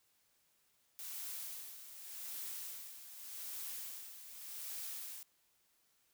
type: noise with tremolo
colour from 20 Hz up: blue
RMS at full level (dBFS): -44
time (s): 0.99-5.23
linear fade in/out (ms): 0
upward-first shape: sine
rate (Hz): 0.85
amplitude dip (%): 65
effects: white hiss -75 dBFS RMS until 6.13 s